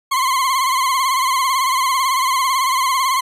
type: tone with vibrato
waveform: 40% pulse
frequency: 1054 Hz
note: C6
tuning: 12 cents sharp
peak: -14 dBFS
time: 0.11-3.21 s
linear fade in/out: 10 ms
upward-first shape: sine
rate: 18 Hz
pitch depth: 76 cents each way
effects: resampled to 32000 Hz